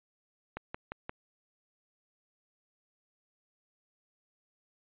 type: click train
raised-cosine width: 0.5 ms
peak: -22 dBFS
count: 4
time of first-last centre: 0.57-1.094 s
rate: 5.72 Hz
effects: resampled to 8000 Hz